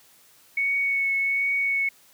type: tone with vibrato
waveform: sine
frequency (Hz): 2217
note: C#7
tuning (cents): 0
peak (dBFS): -21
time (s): 0.57-1.89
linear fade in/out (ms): 5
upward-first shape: triangle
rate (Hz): 1.3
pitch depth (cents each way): 16
effects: white hiss -56 dBFS RMS until 2.13 s + high-pass 80 Hz 12 dB/octave